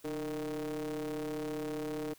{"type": "ring-modulated tone", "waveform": "square", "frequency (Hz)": 79.3, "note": "D#2", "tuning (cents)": 33, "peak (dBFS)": -33, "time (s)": [0.04, 2.14], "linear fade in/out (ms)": 10, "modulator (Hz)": 379, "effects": ["white hiss -61 dBFS RMS until 2.18 s"]}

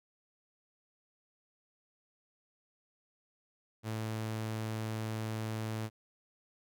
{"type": "tone", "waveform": "sawtooth", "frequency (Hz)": 110, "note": "A2", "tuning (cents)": 0, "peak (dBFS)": -31, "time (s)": [3.83, 5.9], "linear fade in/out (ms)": 50, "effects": []}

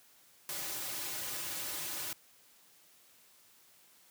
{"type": "noise with comb filter", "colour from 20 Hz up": "white", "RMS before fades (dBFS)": -39, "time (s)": [0.49, 2.13], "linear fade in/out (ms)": 2, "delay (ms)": 4.4, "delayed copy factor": -0.75, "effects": ["white hiss -63 dBFS RMS until 4.1 s", "high-pass 100 Hz 12 dB/octave"]}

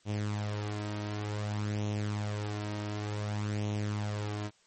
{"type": "tone with flanger", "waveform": "sawtooth", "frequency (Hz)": 104.5, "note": "G#2", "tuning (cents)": 11, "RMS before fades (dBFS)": -34, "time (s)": [0.05, 4.51], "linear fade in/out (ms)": 50, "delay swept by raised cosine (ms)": [0.31, 3.21], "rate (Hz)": 0.55, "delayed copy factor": 0.55, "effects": ["white hiss -66 dBFS RMS until 4.66 s", "MP3 32 kbps"]}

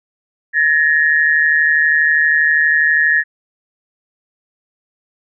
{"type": "tone pair together", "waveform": "sine", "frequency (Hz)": [1708.6, 1861], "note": ["G#6", "A#6"], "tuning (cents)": [49, -3], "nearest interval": "minor second", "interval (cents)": 148, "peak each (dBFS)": -13, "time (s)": [0.53, 3.24], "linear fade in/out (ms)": 50, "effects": []}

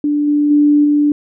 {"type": "tone with level steps", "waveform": "sine", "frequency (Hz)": 293.7, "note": "D4", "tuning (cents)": 0, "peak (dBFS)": [-12, -10, -7, -9], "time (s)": [0.04, 1.12], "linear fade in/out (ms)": 2, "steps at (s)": [0.27, 0.5, 0.84], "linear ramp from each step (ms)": 10, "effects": []}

